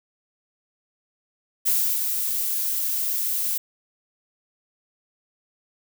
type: noise with ADSR envelope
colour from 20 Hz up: violet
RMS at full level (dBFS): -20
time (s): 1.65-3.58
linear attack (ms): 22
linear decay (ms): 330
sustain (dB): -5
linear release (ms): 5
effects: none